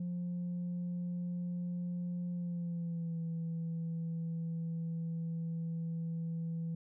sine tone with pitch glide, 176.2 to 165.35 Hz, F3 to E3, +16 to +6 cents, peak -33 dBFS, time 0-6.75 s, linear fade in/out 5 ms, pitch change -110 cents, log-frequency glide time 2.31-3.19 s, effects tanh soft clip ceiling -33 dBFS

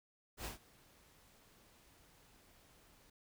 pink noise with ADSR envelope, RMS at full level -43 dBFS, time 0.37-3.1 s, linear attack 77 ms, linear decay 130 ms, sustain -23 dB, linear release 4 ms, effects none

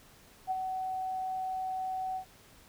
sine tone with ADSR envelope, 752 Hz, F#5, 28 cents sharp, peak -27 dBFS, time 0.47-2.25 s, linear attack 38 ms, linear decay 32 ms, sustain -5 dB, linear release 89 ms, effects pink hiss -58 dBFS RMS until 2.68 s

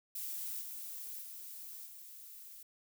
violet noise with level steps, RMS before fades -41 / -45 / -48 / -52 dBFS, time 0.15-2.63 s, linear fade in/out 5 ms, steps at 0.6 / 1.21 / 1.85 s, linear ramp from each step 20 ms, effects none

